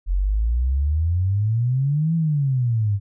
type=exponential two-way sweep; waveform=sine; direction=up then down; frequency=43.35 to 167.4 to 97.5 Hz; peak=-17 dBFS; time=0.06-3 s; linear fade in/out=50 ms; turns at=2.15 s; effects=none